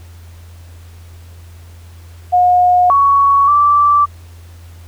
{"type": "tone with pitch steps", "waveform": "sine", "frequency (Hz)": [720, 1118, 1166], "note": ["F#5", "C#6", "D6"], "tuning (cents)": [-47, 14, -13], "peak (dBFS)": -7, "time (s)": [2.32, 4.06], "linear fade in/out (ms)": 20, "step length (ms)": 580, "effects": ["added 85 Hz sine -34 dBFS peak until 4.87 s", "pink hiss -47 dBFS RMS until 4.87 s"]}